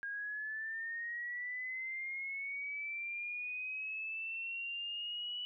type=linear sweep; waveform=sine; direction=up; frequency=1618 to 2960 Hz; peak=-38 dBFS; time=0.03-5.45 s; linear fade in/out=0 ms; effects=none